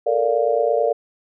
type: chord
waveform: sine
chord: Bb major seventh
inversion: third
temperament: just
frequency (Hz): 437 / 466.2 / 582.7 / 699.2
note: A4 / Bb4 / D5 / F5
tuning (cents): -12 / 0 / -14 / +2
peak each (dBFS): -24 / -20 / -20 / -23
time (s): 0.06-0.93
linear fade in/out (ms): 10
effects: none